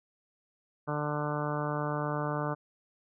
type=harmonic tone; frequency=148.5 Hz; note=D3; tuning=20 cents sharp; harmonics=1 / 2 / 3 / 4 / 5 / 6 / 7 / 8 / 9 / 10; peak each=-34 / -38 / -39 / -37 / -42 / -40 / -41 / -39 / -45 / -43 dBFS; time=0.87-2.55 s; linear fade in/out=20 ms; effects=none